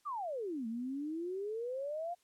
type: exponential two-way sweep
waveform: sine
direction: down then up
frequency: 1244 to 220 to 716 Hz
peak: -36 dBFS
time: 0.05-2.15 s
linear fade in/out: 20 ms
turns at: 0.67 s
effects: white hiss -73 dBFS RMS until 2.23 s + low-pass 11000 Hz 12 dB/octave